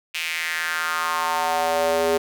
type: tone with high-pass filter sweep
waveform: square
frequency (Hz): 82.41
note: E2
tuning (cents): 0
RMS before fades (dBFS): -23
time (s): 0.14-2.18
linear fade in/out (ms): 10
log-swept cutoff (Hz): 2600 to 430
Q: 3.5
effects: none